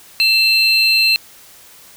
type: tone pair together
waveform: triangle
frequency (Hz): 2670 / 4147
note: E7 / C8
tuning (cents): +22 / -16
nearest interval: minor sixth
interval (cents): 762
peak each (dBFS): -12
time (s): 0.2-1.16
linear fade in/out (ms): 0
effects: white hiss -43 dBFS RMS until 1.96 s